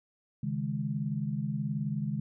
sine chord, C# suspended second, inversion none, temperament equal with one note detuned, 136.84 / 155.56 / 207.7 Hz, C#3 / D#3 / G#3, -22 / 0 / 0 cents, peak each -34 dBFS, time 0.43-2.2 s, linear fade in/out 5 ms, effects none

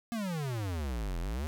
square exponential two-way sweep, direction down then up, 240.4 to 40.46 to 82 Hz, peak -33 dBFS, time 0.12-1.47 s, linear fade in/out 0 ms, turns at 1.19 s, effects none

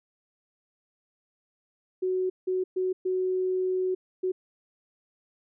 sine tone bursts at uneven times, 371 Hz, F#4, 5 cents sharp, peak -24 dBFS, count 5, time 2.02-2.3 / 2.47-2.64 / 2.76-2.93 / 3.05-3.95 / 4.23-4.32 s, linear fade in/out 10 ms, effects none

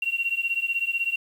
sine beating tone pair, 2741 / 2757 Hz, F7 / F7, -33 / -23 cents, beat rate 16 Hz, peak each -26 / -27 dBFS, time 0.02-1.16 s, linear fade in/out 5 ms, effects 8-bit

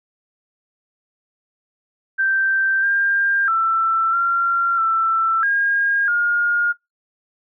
sine tone with pitch steps, 1565 / 1598 / 1335 / 1376 / 1334 / 1623 / 1422 Hz, G6 / G6 / E6 / F6 / E6 / G#6 / F6, -3 / +33 / +22 / -26 / +20 / -40 / +31 cents, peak -15 dBFS, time 2.18-6.73 s, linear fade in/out 20 ms, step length 650 ms, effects noise-tail reverb RT60 0.2 s tail -25 dB re dry

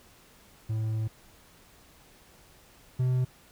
triangle tone pair in turn, 110 / 127.23 Hz, A2 / C3, 0 / -48 cents, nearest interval minor third, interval 252 cents, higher second, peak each -25 / -21 dBFS, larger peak second, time 0.69-1.08 / 2.99-3.25 s, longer first, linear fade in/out 10 ms, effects pink hiss -57 dBFS RMS until 3.51 s

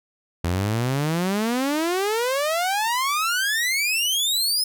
sawtooth exponential sweep, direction up, 82.9 to 5190 Hz, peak -17 dBFS, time 0.44-4.64 s, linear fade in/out 5 ms, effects none

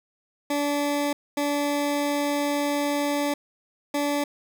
20% pulse tone bursts at uneven times, 288.9 Hz, D4, 28 cents flat, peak -18 dBFS, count 3, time 0.5-1.13 / 1.37-3.34 / 3.94-4.24 s, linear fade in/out 5 ms, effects none

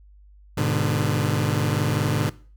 sawtooth chord, G# diminished, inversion none, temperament just, 103.83 / 124.59 / 149.51 Hz, G#2 / B2 / D3, 0 / +16 / +31 cents, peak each -21 / -22 / -20 dBFS, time 0.57-2.3 s, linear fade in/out 10 ms, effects noise-tail reverb RT60 0.4 s tail -19 dB re dry + added 50 Hz sine -47 dBFS peak until 2.56 s

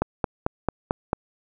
click train, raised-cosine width 1 ms, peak -7 dBFS, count 6, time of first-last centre 0.02-1.131 s, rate 4.5 Hz, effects none

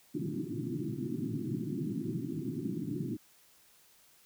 white band-pass noise, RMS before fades -36 dBFS, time 0.14-3.17 s, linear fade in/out 10 ms, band 110 to 360 Hz, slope 96 dB/octave, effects white hiss -63 dBFS RMS until 4.25 s

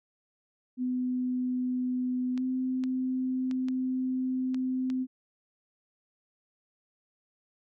sine tone with pitch glide, 251.8 to 257.4 Hz, B3 to C4, +34 to -28 cents, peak -27 dBFS, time 0.77-5.07 s, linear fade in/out 50 ms, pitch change +38 cents, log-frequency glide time 2.34-2.43 s
clicks, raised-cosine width 0.2 ms, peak -27 dBFS, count 6, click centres 2.377 / 2.838 / 3.512 / 3.685 / 4.545 / 4.901 s
effects none

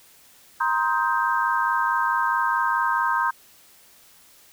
sine chord, C minor seventh, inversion third, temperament just, 941.9 / 1046.5 / 1255.8 / 1569.8 Hz, Bb5 / C6 / Eb6 / G6, +18 / 0 / +16 / +2 cents, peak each -24 / -25 / -27 / -25 dBFS, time 0.6-3.31 s, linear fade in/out 10 ms, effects white hiss -53 dBFS RMS until 4.52 s

